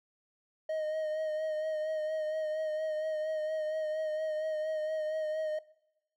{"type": "tone with vibrato", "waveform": "triangle", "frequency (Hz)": 622.3, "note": "D#5", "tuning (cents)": 0, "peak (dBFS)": -29, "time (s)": [0.69, 5.59], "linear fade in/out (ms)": 5, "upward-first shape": "sine", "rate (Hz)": 4.3, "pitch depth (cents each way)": 27, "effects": ["noise-tail reverb RT60 0.9 s tail -22 dB re dry"]}